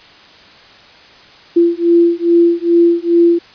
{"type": "beating tone pair", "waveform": "sine", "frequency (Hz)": [340, 342.4], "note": ["F4", "F4"], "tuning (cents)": [-46, -34], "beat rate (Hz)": 2.4, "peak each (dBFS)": -11, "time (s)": [1.56, 3.39], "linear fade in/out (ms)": 10, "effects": ["white hiss -41 dBFS RMS until 3.54 s", "resampled to 11025 Hz"]}